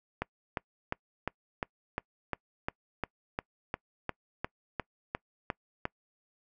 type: click train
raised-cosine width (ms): 0.5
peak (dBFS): -16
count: 17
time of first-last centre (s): 0.22-5.854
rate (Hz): 2.84
effects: noise-tail reverb RT60 0.1 s tail -25 dB re dry